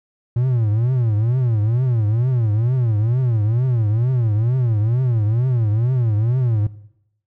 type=tone with vibrato; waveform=triangle; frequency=116.54 Hz; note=A#2; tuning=in tune; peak=-13 dBFS; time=0.36-6.67 s; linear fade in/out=5 ms; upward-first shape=triangle; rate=2.2 Hz; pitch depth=230 cents each way; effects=noise-tail reverb RT60 0.8 s tail -18 dB re dry